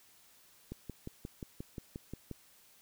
click train, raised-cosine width 3 ms, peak -28 dBFS, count 10, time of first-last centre 0.72-2.313 s, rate 5.65 Hz, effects white hiss -63 dBFS RMS until 2.81 s

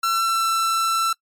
45% pulse tone with pitch glide, 1350 to 1336 Hz, E6 to E6, +41 to +23 cents, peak -18 dBFS, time 0.03-1.13 s, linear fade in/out 5 ms, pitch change -18 cents, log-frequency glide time 0.13-0.49 s, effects noise-tail reverb RT60 0.1 s tail -25 dB re dry + MP3 64 kbps

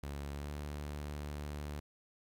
sawtooth tone with pitch glide, 71.1 to 73.52 Hz, C#2 to D2, +45 to +2 cents, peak -36 dBFS, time 0.03-1.8 s, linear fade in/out 5 ms, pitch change +57 cents, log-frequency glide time 0.32-0.51 s, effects 12-bit

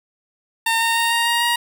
15% pulse tone with pitch steps, 910 / 917.4 / 924.8 / 932.3 / 939.9 / 947.5 Hz, A#5 / A#5 / A#5 / A#5 / A#5 / A#5, -42 / -28 / -14 / 0 / +14 / +28 cents, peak -10 dBFS, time 0.66-1.56 s, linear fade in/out 5 ms, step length 150 ms, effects none

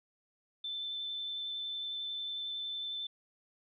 sine tone with vibrato, 3533 Hz, A7, 6 cents sharp, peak -36 dBFS, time 0.64-3.07 s, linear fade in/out 5 ms, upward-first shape triangle, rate 11 Hz, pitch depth 10 cents each way, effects none

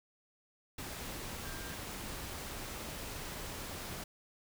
sine tone in noise, 1589 Hz, G6, 23 cents sharp, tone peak -50 dBFS, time 1.45-1.75 s, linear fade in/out 5 ms, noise pink, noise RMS -43 dBFS, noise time 0.78-4.04 s, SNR -10 dB, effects none

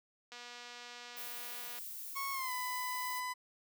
click train, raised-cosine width 0.2 ms, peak -32 dBFS, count 356, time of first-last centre 0.32-1.787 s, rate 242 Hz
violet noise, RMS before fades -45 dBFS, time 1.16-3.21 s, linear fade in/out 20 ms
30% pulse tone with pitch glide, 1099 to 1002 Hz, C#6 to B5, -15 to +25 cents, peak -34 dBFS, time 2.15-3.34 s, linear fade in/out 20 ms, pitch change -160 cents, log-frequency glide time 2.32-2.52 s
effects high-pass 400 Hz 12 dB/octave

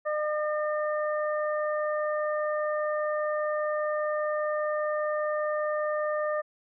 harmonic tone, 605 Hz, D#5, 49 cents flat, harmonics 1 / 2 / 3, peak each -27 / -33 / -37 dBFS, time 0.05-6.42 s, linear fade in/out 20 ms, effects none

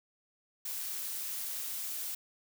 blue noise, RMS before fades -38 dBFS, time 0.65-2.15 s, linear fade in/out 5 ms, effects none

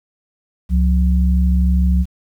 sine tone pair together, 67.7 / 180.74 Hz, C#2 / F#3, -40 / -40 cents, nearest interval octave + perfect fourth, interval 1700 cents, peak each -12 / -18 dBFS, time 0.69-2.06 s, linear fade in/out 50 ms, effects 8-bit

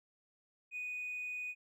triangle tone with hard clipping, 2482 Hz, D#7, 5 cents flat, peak -38 dBFS, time 0.71-1.55 s, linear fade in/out 50 ms, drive 2 dB, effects none

